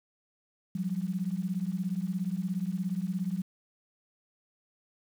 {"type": "beating tone pair", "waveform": "sine", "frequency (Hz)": [176.1, 193.1], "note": ["F3", "G3"], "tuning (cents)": [15, -26], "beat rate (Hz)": 17, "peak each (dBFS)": [-32, -32], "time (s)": [0.75, 3.42], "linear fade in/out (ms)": 5, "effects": ["9-bit"]}